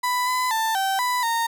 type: tone with pitch steps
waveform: 35% pulse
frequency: 993 / 1007 / 889 / 774 / 992 / 922 Hz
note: B5 / B5 / A5 / G5 / B5 / A#5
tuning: +9 / +33 / +18 / -22 / +7 / -19 cents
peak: -19 dBFS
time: 0.03-1.47 s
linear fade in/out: 10 ms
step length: 240 ms
effects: none